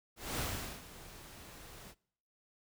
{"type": "noise with ADSR envelope", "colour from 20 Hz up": "pink", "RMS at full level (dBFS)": -36, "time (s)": [0.16, 1.95], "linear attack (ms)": 220, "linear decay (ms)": 430, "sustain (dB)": -16, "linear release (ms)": 55, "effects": ["noise-tail reverb RT60 0.7 s tail -25 dB re dry"]}